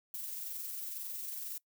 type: noise with amplitude modulation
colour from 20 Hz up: violet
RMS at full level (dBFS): -40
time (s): 0.14-1.58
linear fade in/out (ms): 2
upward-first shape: sine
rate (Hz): 22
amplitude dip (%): 30
effects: noise-tail reverb RT60 0.1 s tail -22 dB re dry